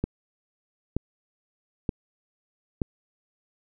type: click train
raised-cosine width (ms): 3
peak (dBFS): -12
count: 4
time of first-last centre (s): 0.04-2.818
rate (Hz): 1.08
effects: none